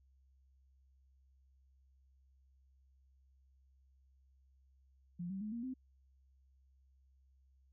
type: tone with pitch steps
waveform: sine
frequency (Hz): 174.61 / 192.63 / 212.5 / 234.4 / 258.6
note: F3 / G3 / G#3 / A#3 / C4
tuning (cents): 0 / -30 / +40 / +10 / -20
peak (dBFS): -39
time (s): 5.19-5.74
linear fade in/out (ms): 10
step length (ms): 110
effects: added 66 Hz sine -66 dBFS peak until 7.72 s